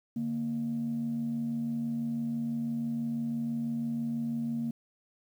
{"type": "tone pair together", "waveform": "sine", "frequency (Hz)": [146.83, 232.9], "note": ["D3", "A#3"], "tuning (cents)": [0, -1], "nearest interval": "minor sixth", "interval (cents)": 799, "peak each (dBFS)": [-38, -29], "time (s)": [0.16, 4.71], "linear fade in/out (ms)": 5, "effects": ["tanh soft clip ceiling -25 dBFS", "10-bit"]}